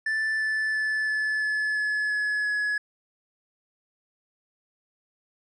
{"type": "tone with pitch steps", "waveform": "triangle", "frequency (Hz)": [1760, 1749.9, 1739.8, 1729.8, 1719.8, 1709.9, 1700, 1690.3], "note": ["A6", "A6", "A6", "A6", "A6", "A6", "G#6", "G#6"], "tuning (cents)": [0, -10, -20, -30, -40, -50, 40, 30], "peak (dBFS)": -22, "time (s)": [0.06, 2.78], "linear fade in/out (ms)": 5, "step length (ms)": 340, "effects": ["resampled to 22050 Hz"]}